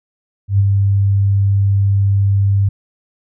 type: tone with ADSR envelope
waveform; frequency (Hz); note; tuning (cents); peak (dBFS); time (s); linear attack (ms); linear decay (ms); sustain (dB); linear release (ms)
sine; 99.2; G2; +21; -7; 0.48-2.69; 110; 33; -3; 7
effects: none